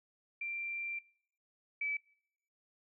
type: tone pair in turn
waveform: sine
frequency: 2362 / 2301 Hz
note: D7 / D7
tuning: +9 / -36 cents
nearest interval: unison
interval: 45 cents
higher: first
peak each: -36 / -33 dBFS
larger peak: second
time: 0.41-0.99 / 1.81-1.97 s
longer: first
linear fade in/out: 5 ms
effects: noise-tail reverb RT60 0.7 s tail -24 dB re dry